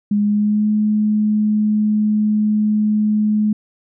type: tone with pitch glide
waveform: sine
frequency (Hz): 206.2 to 212.2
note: G#3 to G#3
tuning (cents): -12 to +38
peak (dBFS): -13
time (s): 0.11-3.53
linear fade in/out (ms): 5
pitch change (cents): +50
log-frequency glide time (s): 0.21-0.69
effects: none